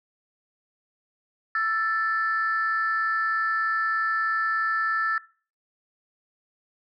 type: tone pair together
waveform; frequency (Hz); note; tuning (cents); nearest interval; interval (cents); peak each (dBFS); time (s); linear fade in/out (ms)
sine; 1328.4 / 1760; E6 / A6; +13 / 0; perfect fourth; 487; -24; 1.55-5.18; 2
effects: noise-tail reverb RT60 0.4 s tail -20 dB re dry + tanh soft clip ceiling -16 dBFS